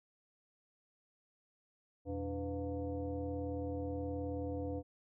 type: tone with frequency modulation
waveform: sine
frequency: 291.1 Hz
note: D4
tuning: 15 cents flat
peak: -36 dBFS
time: 2.05-4.83 s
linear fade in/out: 50 ms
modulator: 207 Hz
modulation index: 1.4
effects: none